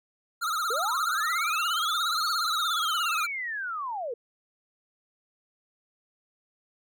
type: tone with vibrato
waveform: square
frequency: 1318.5 Hz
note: E6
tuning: in tune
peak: -27 dBFS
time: 0.41-3.27 s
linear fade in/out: 20 ms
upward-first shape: triangle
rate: 17 Hz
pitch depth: 150 cents each way
type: linear two-way sweep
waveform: sine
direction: up then down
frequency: 420 to 4435 to 441.8 Hz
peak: -30 dBFS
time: 0.7-4.14 s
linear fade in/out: 5 ms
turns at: 2.29 s
effects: none